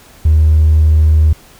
sine tone with hard clipping, 77.78 Hz, D#2, in tune, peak -6 dBFS, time 0.25-1.33 s, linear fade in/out 5 ms, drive 1 dB, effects pink hiss -42 dBFS RMS until 1.59 s

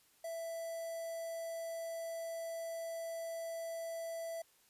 square tone with notch filter, 662 Hz, E5, 7 cents sharp, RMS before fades -42 dBFS, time 0.24-4.42 s, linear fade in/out 5 ms, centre 2800 Hz, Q 0.63, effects white hiss -69 dBFS RMS until 4.69 s + resampled to 32000 Hz

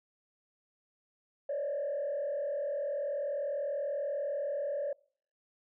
sine tone with frequency modulation, 573 Hz, D5, 43 cents flat, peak -30 dBFS, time 1.49-4.93 s, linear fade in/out 5 ms, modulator 40.4 Hz, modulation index 0.86, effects noise-tail reverb RT60 0.5 s tail -26 dB re dry + tanh soft clip ceiling -28 dBFS

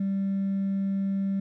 triangle tone with hard clipping, 195.4 Hz, G3, 5 cents flat, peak -24 dBFS, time 0-1.4 s, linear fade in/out 5 ms, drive 2 dB, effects none

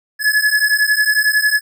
square beating tone pair, 1700 / 1711 Hz, G#6 / A6, +40 / -49 cents, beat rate 11 Hz, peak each -16 dBFS, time 0.19-1.61 s, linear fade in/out 50 ms, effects none

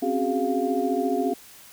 sine tone cluster, 260.6 / 275 / 371.9 / 415.1 / 700 Hz, C4 / C#4 / F#4 / G#4 / F5, -7 / -14 / +9 / -1 / +4 cents, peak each -28 dBFS, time 0.02-1.34 s, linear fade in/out 10 ms, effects white hiss -48 dBFS RMS until 1.72 s

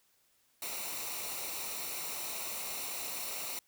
white noise with comb filter, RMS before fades -39 dBFS, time 0.62-3.59 s, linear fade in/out 2 ms, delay 0.61 ms, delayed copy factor -0.6, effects white hiss -71 dBFS RMS until 3.67 s

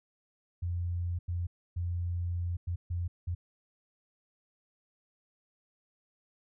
sine tone bursts at uneven times, 87.3 Hz, F2, in tune, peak -30 dBFS, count 6, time 0.62-1.19 / 1.28-1.47 / 1.76-2.57 / 2.67-2.76 / 2.9-3.08 / 3.27-3.35 s, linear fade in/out 10 ms, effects none

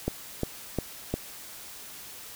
click train, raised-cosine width 2 ms, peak -13 dBFS, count 4, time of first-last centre 0.08-1.14 s, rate 2.83 Hz, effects white hiss -44 dBFS RMS until 2.35 s

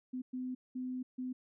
sine tone bursts at uneven times, 254.3 Hz, C4, 49 cents flat, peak -36 dBFS, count 4, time 0.13-0.22 / 0.33-0.55 / 0.75-1.03 / 1.18-1.33 s, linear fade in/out 10 ms, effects none

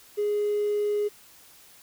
triangle tone with hard clipping, 415.3 Hz, G#4, in tune, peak -23 dBFS, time 0.17-1.09 s, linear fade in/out 20 ms, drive 3 dB, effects white hiss -53 dBFS RMS until 1.82 s

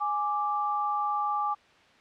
sine tone pair together, 830.6 / 1174.7 Hz, G#5 / D6, 0 / 0 cents, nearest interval tritone, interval 600 cents, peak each -29 / -28 dBFS, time 0-1.55 s, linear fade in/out 20 ms, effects white hiss -58 dBFS RMS until 2 s + low-pass 3000 Hz 12 dB/octave

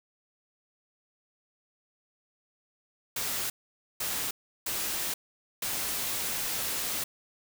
white noise bursts at uneven times, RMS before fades -32 dBFS, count 4, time 3.16-3.5 / 4-4.31 / 4.66-5.14 / 5.62-7.04 s, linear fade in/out 5 ms, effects none

